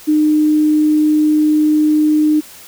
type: tone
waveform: sine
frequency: 304.7 Hz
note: D#4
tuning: 36 cents flat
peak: -9 dBFS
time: 0.07-2.41 s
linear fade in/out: 20 ms
effects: white hiss -38 dBFS RMS until 2.67 s